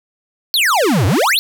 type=exponential two-way sweep; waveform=square; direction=down then up; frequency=4551 to 87.31 to 4551 Hz; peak=-12 dBFS; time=0.54-1.39 s; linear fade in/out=0 ms; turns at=1.06 s; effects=none